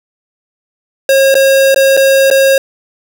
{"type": "tone with dropouts", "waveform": "square", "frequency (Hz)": 541, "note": "C#5", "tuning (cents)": -42, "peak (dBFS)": -6, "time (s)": [1.09, 2.58], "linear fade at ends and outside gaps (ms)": 2, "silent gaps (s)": [[1.343, 1.352], [1.745, 1.76], [1.968, 1.973], [2.302, 2.311]], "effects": []}